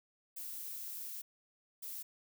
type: noise bursts at uneven times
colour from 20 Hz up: violet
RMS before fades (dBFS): -44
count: 2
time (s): 0.36-1.22 / 1.82-2.03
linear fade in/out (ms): 10
effects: none